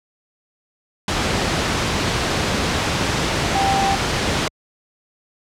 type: tone in noise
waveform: sine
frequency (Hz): 784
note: G5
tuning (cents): 0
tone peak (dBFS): -17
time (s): 3.55-3.95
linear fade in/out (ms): 2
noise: pink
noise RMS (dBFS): -19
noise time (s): 1.08-4.48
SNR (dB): -1
effects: high-pass 60 Hz 12 dB/octave + low-pass 6000 Hz 12 dB/octave